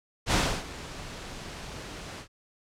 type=noise with ADSR envelope; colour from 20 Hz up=pink; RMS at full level=-22 dBFS; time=0.26-2.28 s; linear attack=65 ms; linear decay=300 ms; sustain=-18 dB; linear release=92 ms; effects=low-pass 7000 Hz 12 dB/octave